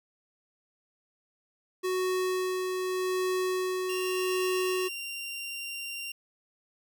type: tone with tremolo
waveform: square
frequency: 370 Hz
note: F#4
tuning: in tune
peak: -27 dBFS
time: 1.83-4.89 s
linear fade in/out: 20 ms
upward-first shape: sine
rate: 0.84 Hz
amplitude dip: 30%
type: tone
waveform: sawtooth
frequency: 2771 Hz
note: F7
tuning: 14 cents flat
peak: -32 dBFS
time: 3.89-6.12 s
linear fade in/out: 5 ms
effects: none